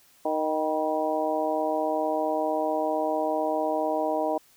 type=harmonic tone with a mistuned harmonic; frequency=155.56 Hz; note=D#3; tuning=in tune; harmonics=2 / 3 / 4 / 5 / 6; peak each=-31 / -32 / -27 / -30 / -33 dBFS; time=0.25-4.38 s; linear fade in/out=5 ms; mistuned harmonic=6; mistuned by=+60 cents; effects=white hiss -59 dBFS RMS until 4.56 s

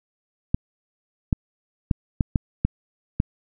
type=clicks; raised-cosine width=5 ms; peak=-6 dBFS; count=7; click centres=0.545 / 1.328 / 1.912 / 2.208 / 2.358 / 2.65 / 3.201 s; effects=none

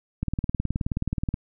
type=click train; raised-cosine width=5 ms; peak=-13 dBFS; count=22; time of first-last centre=0.23-1.341 s; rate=18.9 Hz; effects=none

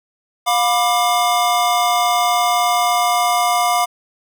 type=chord; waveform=square; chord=B diminished; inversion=second; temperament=just; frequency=711.2 / 987.8 / 1185.3 Hz; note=F5 / B5 / D6; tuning=+31 / 0 / +16 cents; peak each=-17 / -22 / -20 dBFS; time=0.46-3.86 s; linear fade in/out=20 ms; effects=none

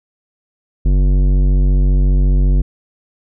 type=tone with tanh clipping; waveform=sine; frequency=47.33 Hz; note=F#1; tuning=40 cents sharp; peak=-11 dBFS; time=0.85-2.62 s; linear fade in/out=10 ms; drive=14 dB; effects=none

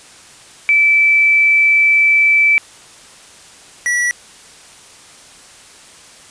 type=tone pair in turn; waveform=sine / square; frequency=2318 / 1943.6 Hz; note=D7 / B6; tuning=-23 / -28 cents; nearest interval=minor third; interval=305 cents; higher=first; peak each=-8 / -14 dBFS; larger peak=first; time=0.69-2.58 / 3.86-4.11 s; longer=first; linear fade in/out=0 ms; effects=white hiss -41 dBFS RMS until 6.3 s + resampled to 22050 Hz

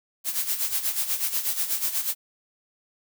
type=noise with tremolo; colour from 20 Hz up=blue; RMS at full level=-24 dBFS; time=0.24-2.15 s; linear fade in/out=50 ms; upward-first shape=sine; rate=8.2 Hz; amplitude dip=70%; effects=none

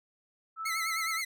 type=tone; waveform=sine; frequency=1314 Hz; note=E6; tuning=6 cents flat; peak=-34 dBFS; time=0.56-1.22 s; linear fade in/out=50 ms
type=tone with vibrato; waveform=sawtooth; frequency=2093 Hz; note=C7; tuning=in tune; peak=-28 dBFS; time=0.65-1.25 s; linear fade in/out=10 ms; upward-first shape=triangle; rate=9.6 Hz; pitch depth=110 cents each way
effects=none

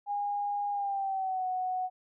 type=tone with pitch glide; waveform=sine; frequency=816 to 739.7 Hz; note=G#5 to F#5; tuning=-31 to -1 cents; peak=-29 dBFS; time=0.06-1.9 s; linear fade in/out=50 ms; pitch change=-170 cents; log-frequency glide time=0.71-1.46 s; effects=none

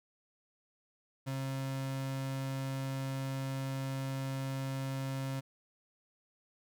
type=tone; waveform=35% pulse; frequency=134.4 Hz; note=C3; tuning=47 cents sharp; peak=-33 dBFS; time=1.26-5.41 s; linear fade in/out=20 ms; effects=none

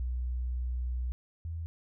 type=tone pair in turn; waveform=sine; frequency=61.74 / 82.41 Hz; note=B1 / E2; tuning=0 / 0 cents; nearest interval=perfect fourth; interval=500 cents; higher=second; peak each=-30 / -34 dBFS; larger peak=first; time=0-1.12 / 1.45-1.66 s; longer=first; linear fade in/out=0 ms; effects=none

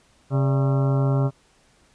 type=harmonic tone with a mistuned harmonic; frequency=135.3 Hz; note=C#3; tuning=42 cents flat; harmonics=1 / 2 / 3 / 4 / 5 / 6 / 7 / 8 / 9 / 10; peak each=-18 / -29 / -30 / -31 / -37 / -39 / -41 / -39 / -42 / -40 dBFS; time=0.3-1.31 s; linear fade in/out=50 ms; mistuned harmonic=4; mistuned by=+120 cents; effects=pink hiss -59 dBFS RMS until 1.94 s + resampled to 22050 Hz

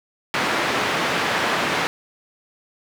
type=band-pass noise; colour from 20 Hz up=white; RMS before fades=-22 dBFS; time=0.34-1.87 s; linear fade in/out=0 ms; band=160 to 2100 Hz; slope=12 dB/octave; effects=none

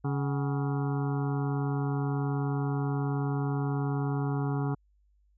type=harmonic tone with a mistuned harmonic; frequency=139.9 Hz; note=C#3; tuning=16 cents sharp; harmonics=1 / 2 / 3 / 5 / 6 / 7 / 8 / 9 / 10; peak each=-28 / -34 / -38 / -42 / -44 / -45 / -46 / -47 / -48 dBFS; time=0.04-4.75 s; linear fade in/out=10 ms; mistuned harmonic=5; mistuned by=+96 cents; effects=added 50 Hz sine -63 dBFS peak until 5.37 s

